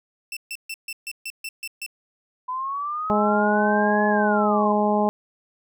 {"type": "tone bursts", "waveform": "sawtooth", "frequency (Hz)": 2674, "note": "E7", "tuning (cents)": 24, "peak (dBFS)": -26, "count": 9, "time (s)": [0.32, 1.863], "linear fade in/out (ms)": 2, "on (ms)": 47, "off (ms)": 140}
{"type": "linear two-way sweep", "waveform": "sine", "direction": "up then down", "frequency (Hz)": [1000, 1708, 1000], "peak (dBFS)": -25, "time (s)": [2.48, 4.73], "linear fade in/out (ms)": 10, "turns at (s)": 4.07}
{"type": "harmonic tone", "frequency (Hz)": 209.1, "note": "G#3", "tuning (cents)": 12, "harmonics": [1, 2, 3, 4, 5], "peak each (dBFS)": [-22, -25, -24, -23, -30], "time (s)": [3.1, 5.09], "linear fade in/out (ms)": 0}
{"effects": []}